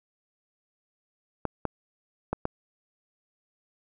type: clicks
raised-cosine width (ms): 1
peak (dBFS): -13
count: 4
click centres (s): 1.453 / 1.653 / 2.33 / 2.454
effects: none